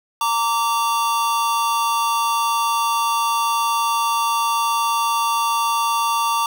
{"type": "tone pair together", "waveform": "square", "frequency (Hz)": [920, 1159.1], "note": ["A#5", "D6"], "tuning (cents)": [-23, -23], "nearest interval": "major third", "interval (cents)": 400, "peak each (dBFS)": -21, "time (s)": [0.21, 6.46], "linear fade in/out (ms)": 2, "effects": ["7-bit"]}